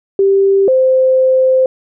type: tone pair in turn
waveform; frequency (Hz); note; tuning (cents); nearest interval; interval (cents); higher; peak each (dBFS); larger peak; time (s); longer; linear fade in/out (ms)
sine; 392 / 519.8; G4 / C5; 0 / -11; perfect fourth; 489; second; -7; neither; 0.19-0.68 / 0.68-1.66; second; 2
effects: none